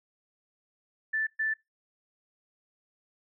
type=tone bursts at uneven times; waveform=sine; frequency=1760 Hz; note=A6; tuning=in tune; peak=-26 dBFS; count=2; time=1.13-1.27 / 1.39-1.54 s; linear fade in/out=10 ms; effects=noise-tail reverb RT60 0.2 s tail -24 dB re dry